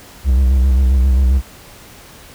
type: tone with vibrato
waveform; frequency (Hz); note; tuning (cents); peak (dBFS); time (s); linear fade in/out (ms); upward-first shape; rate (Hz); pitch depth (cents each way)
triangle; 65.1; C2; -8; -7; 0.24-1.42; 50; square; 7.5; 60
effects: pink hiss -40 dBFS RMS until 2.34 s